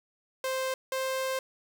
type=tone pair in turn; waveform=sawtooth; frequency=523.3 / 525.5 Hz; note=C5 / C5; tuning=0 / +7 cents; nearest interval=unison; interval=7 cents; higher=second; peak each=-25 dBFS; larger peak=neither; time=0.44-0.74 / 0.92-1.39 s; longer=second; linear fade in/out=2 ms; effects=none